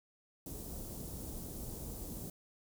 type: band-stop noise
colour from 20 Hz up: pink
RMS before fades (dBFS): -44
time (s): 0.46-2.3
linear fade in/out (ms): 2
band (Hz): 450 to 8900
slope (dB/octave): 12
effects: none